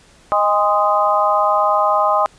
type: harmonic tone with a mistuned harmonic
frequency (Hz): 207.7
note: G#3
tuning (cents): 0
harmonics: 3 / 4 / 5 / 6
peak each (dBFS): -18 / -18 / -18 / -18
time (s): 0.32-2.26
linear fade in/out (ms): 0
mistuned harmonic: 4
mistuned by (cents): -35
effects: pink hiss -49 dBFS RMS until 2.38 s + resampled to 22050 Hz